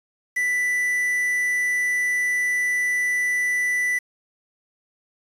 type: tone with quantisation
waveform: triangle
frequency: 1980 Hz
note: B6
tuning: 4 cents sharp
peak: -18 dBFS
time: 0.36-3.99 s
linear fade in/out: 10 ms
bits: 6
effects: resampled to 32000 Hz